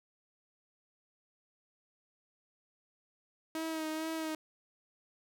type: tone with vibrato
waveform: sawtooth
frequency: 317.6 Hz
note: D#4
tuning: 36 cents sharp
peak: -31 dBFS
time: 3.55-4.35 s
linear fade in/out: 2 ms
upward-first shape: sine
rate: 2.2 Hz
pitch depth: 29 cents each way
effects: none